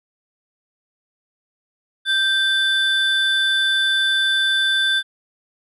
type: tone pair together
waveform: triangle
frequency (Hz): 1568 / 3520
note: G6 / A7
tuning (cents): 0 / 0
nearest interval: octave + major second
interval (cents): 1400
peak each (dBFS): -17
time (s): 2.05-5.03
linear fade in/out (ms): 50
effects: resampled to 32000 Hz